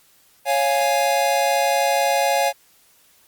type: chord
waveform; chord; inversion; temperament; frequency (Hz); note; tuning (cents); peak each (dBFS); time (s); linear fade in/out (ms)
square; Db major; none; equal; 554.4 / 698.5 / 830.6; Db5 / F5 / Ab5; 0 / 0 / 0; -22; 0.45-2.53; 50
effects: white hiss -56 dBFS RMS until 3.27 s + Opus 48 kbps